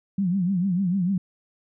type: tone with vibrato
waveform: sine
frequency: 185 Hz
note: F#3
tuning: in tune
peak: -20 dBFS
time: 0.18-1.18 s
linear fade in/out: 5 ms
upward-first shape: triangle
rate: 6.7 Hz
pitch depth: 170 cents each way
effects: none